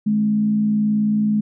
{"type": "tone with frequency modulation", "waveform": "sine", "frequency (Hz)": 211.4, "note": "G#3", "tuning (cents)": 31, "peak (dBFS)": -15, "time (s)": [0.06, 1.41], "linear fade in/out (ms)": 10, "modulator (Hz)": 58.5, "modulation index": 0.3, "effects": []}